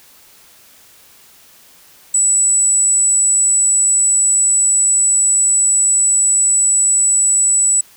sine tone, 7902 Hz, B8, in tune, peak -10 dBFS, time 2.14-7.81 s, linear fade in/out 5 ms, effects white hiss -46 dBFS RMS until 7.96 s

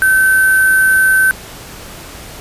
sine tone with sample-and-hold, 1535 Hz, G6, 37 cents flat, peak -7 dBFS, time 0.02-1.31 s, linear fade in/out 0 ms, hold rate 11025 Hz, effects pink hiss -32 dBFS RMS until 2.4 s + resampled to 32000 Hz

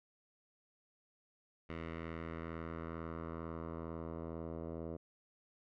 10% pulse tone with low-pass filter sweep, 82.2 Hz, E2, 4 cents flat, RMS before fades -44 dBFS, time 1.69-4.97 s, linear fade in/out 10 ms, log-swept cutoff 2300 to 650 Hz, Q 1.7, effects none

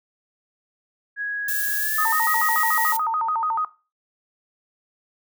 sine tone with pitch glide, 1661.2 to 1897.2 Hz, G#6 to A#6, 0 to +30 cents, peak -24 dBFS, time 1.16-2.95 s, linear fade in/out 50 ms, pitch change +230 cents, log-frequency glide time 1.78-2.28 s
violet noise, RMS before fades -26 dBFS, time 1.48-2.97 s, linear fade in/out 5 ms
sine tone with vibrato, 1064 Hz, C6, 29 cents sharp, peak -20 dBFS, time 1.98-3.65 s, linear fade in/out 5 ms, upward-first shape square, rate 6.9 Hz, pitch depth 280 cents each way
effects noise-tail reverb RT60 0.3 s tail -17 dB re dry

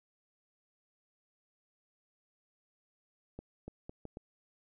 accelerating click train, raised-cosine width 2 ms, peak -30 dBFS, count 5, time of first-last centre 3.39-4.171 s, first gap 290 ms, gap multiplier 0.74, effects none

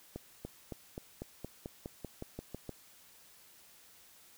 accelerating click train, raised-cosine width 2 ms, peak -27 dBFS, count 13, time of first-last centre 0.16-2.693 s, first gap 290 ms, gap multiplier 0.94, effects white hiss -60 dBFS RMS until 4.37 s

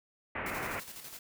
white low-pass noise, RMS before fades -37 dBFS, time 0.35-0.8 s, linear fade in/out 5 ms, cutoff 2400 Hz, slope 48 dB/octave
white noise with tremolo, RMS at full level -45 dBFS, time 0.46-1.19 s, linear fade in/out 2 ms, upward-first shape square, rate 12 Hz, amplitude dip 45%
effects none

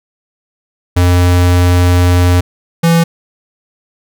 square tone pair in turn, 88.9 / 167.24 Hz, F2 / E3, +31 / +25 cents, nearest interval major seventh, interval 1094 cents, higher second, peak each -7 dBFS, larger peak neither, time 0.96-2.41 / 2.83-3.04 s, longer first, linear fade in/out 10 ms, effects none

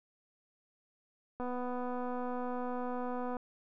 click train, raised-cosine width 1 ms, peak -26 dBFS, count 489, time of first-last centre 1.4-3.368 s, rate 248 Hz, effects none

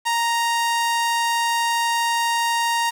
sawtooth tone with low-pass filter, 932.3 Hz, A#5, in tune, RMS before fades -21 dBFS, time 0.05-2.91 s, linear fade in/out 20 ms, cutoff 11000 Hz, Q 0.86, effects 7-bit

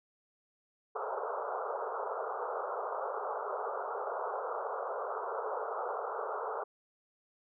pink band-pass noise, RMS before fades -37 dBFS, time 0.95-6.64 s, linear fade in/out 10 ms, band 410 to 1400 Hz, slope 96 dB/octave, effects none

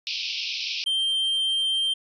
pink band-pass noise, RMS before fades -30 dBFS, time 0.07-0.84 s, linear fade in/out 0 ms, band 2400 to 5500 Hz, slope 96 dB/octave
triangle tone, 3152 Hz, G7, 9 cents sharp, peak -20 dBFS, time 0.86-1.94 s, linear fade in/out 10 ms
effects resampled to 24000 Hz

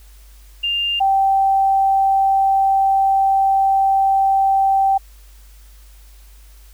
sine tone pair in turn, 2800 / 778.5 Hz, F7 / G5, +4 / -12 cents, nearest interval octave + minor seventh, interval 2216 cents, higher first, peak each -17 / -12 dBFS, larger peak second, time 0.63-1 / 1-4.98 s, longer second, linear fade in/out 10 ms, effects added 50 Hz sine -41 dBFS peak until 6.73 s + white hiss -52 dBFS RMS until 6.73 s

